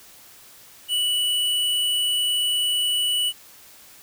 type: tone with hard clipping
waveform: triangle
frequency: 2953 Hz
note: F#7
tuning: 4 cents flat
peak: -21 dBFS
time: 0.88-3.33 s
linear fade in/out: 50 ms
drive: 17 dB
effects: white hiss -48 dBFS RMS until 4.02 s